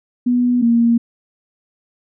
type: tone pair in turn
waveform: sine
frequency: 245.4 / 233.7 Hz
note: B3 / A#3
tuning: -11 / +5 cents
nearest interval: minor second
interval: 84 cents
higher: first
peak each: -12 / -10 dBFS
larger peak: second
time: 0.26-0.62 / 0.62-0.98 s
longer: neither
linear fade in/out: 10 ms
effects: none